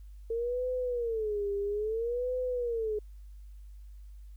sine tone with vibrato, 450.9 Hz, A4, 42 cents sharp, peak -29 dBFS, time 0.3-2.99 s, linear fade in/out 5 ms, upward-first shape sine, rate 0.6 Hz, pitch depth 200 cents each way, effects added 50 Hz sine -45 dBFS peak until 4.36 s + white hiss -73 dBFS RMS until 4.36 s

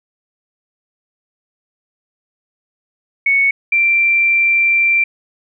sine tone pair in turn, 2217 / 2356 Hz, C#7 / D7, 0 / +5 cents, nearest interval minor second, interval 105 cents, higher second, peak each -10 dBFS, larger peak neither, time 3.26-3.51 / 3.72-5.04 s, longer second, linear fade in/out 5 ms, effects none

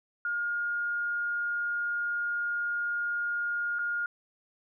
sine tone with dropouts, 1421 Hz, F6, 30 cents sharp, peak -28 dBFS, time 0.25-4.06 s, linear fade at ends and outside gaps 2 ms, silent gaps 3.787-3.791 s, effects none

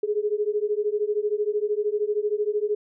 sine beating tone pair, 412.4 / 425.4 Hz, G#4 / G#4, -12 / +42 cents, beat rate 13 Hz, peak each -25 dBFS, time 0.03-2.75 s, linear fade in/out 5 ms, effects none

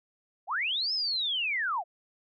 sine linear two-way sweep, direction up then down, 622.3 to 5290 to 622.3 Hz, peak -27 dBFS, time 0.47-1.84 s, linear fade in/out 50 ms, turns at 0.93 s, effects none

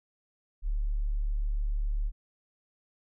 sine tone, 36.41 Hz, D1, 14 cents flat, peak -26 dBFS, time 0.62-2.12 s, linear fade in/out 50 ms, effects none

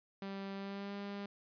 sawtooth tone with pitch glide, 196 to 201 Hz, G3 to G3, 0 to +44 cents, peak -37 dBFS, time 0.22-1.26 s, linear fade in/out 2 ms, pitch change +44 cents, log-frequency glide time 0.55-0.95 s, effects resampled to 11025 Hz

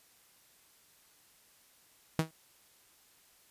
sawtooth tone with exponential decay, 160 Hz, D#3, 49 cents sharp, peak -19 dBFS, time 2.19-2.31 s, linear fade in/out 0 ms, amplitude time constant 25 ms, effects white hiss -64 dBFS RMS until 3.5 s + resampled to 32000 Hz

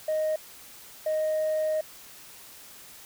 sine tone bursts at uneven times, 622.3 Hz, D#5, in tune, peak -22 dBFS, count 2, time 0.08-0.36 / 1.06-1.81 s, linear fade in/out 5 ms, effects tanh soft clip ceiling -22 dBFS + white hiss -48 dBFS RMS until 3.05 s

